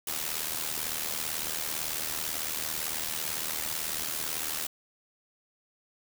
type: noise with amplitude modulation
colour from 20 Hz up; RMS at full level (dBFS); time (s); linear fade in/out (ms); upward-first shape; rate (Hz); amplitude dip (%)
white; -30; 0.07-4.67; 5; sine; 78; 70
effects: none